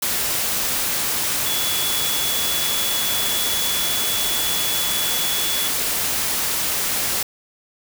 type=tone in noise; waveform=sine; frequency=3403 Hz; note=G#7; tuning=41 cents sharp; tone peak=-25 dBFS; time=1.46-5.68 s; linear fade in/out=5 ms; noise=white; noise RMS=-22 dBFS; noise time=0.02-7.23 s; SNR=-6 dB; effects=none